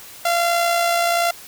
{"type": "tone with amplitude modulation", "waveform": "sawtooth", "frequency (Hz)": 687, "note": "F5", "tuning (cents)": -29, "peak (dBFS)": -11, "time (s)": [0.25, 1.31], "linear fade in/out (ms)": 5, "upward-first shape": "sine", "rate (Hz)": 61, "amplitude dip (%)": 35, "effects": ["white hiss -40 dBFS RMS until 1.47 s"]}